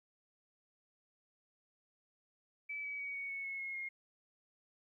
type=tone with pitch steps; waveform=sine; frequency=2303 / 2279 / 2256 / 2232 / 2209 / 2186 / 2164 / 2141 Hz; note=D7 / C#7 / C#7 / C#7 / C#7 / C#7 / C#7 / C7; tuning=-34 / +47 / +30 / +11 / -7 / -25 / -42 / +39 cents; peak=-39 dBFS; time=2.69-3.89 s; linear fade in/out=10 ms; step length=150 ms; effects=13-bit